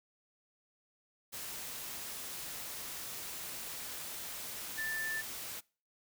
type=tone in noise; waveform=sine; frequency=1767 Hz; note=A6; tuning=7 cents sharp; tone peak=-35 dBFS; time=4.77-5.22 s; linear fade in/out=20 ms; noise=white; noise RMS=-43 dBFS; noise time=1.32-5.61 s; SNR=+5 dB; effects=noise-tail reverb RT60 0.4 s tail -25 dB re dry